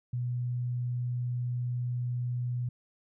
sine tone, 122.8 Hz, B2, 9 cents flat, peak -29 dBFS, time 0.13-2.69 s, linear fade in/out 5 ms, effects none

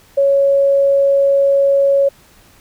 sine tone, 555 Hz, C#5, 2 cents sharp, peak -9 dBFS, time 0.17-2.09 s, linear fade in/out 10 ms, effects pink hiss -48 dBFS RMS until 2.6 s

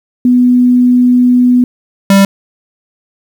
sine / square tone pair in turn, 247.7 / 196.6 Hz, B3 / G3, +5 / +5 cents, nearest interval major third, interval 400 cents, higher first, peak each -4 dBFS, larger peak neither, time 0.25-1.64 / 2.1-2.25 s, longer first, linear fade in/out 2 ms, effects 7-bit

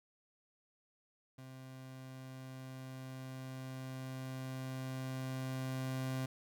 30% pulse tone with level ramp, 130.81 Hz, C3, in tune, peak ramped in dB -47 to -33 dBFS, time 1.38-6.26 s, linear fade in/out 5 ms, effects none

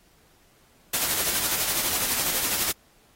white noise with tremolo, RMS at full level -24 dBFS, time 0.93-2.72 s, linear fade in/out 10 ms, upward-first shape sine, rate 12 Hz, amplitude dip 40%, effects pink hiss -60 dBFS RMS until 3.15 s + AAC 48 kbps

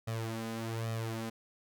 sawtooth tone with flanger, 113.2 Hz, A2, 50 cents sharp, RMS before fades -37 dBFS, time 0.07-1.3 s, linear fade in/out 10 ms, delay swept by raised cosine 1.6 to 4 ms, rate 1.2 Hz, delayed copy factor +0.7, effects none

